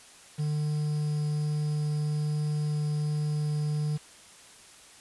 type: tone with quantisation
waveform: triangle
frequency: 150.1 Hz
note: D3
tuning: 38 cents sharp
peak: -24 dBFS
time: 0.38-3.98 s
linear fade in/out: 20 ms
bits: 8
effects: white hiss -52 dBFS RMS until 5 s + resampled to 24000 Hz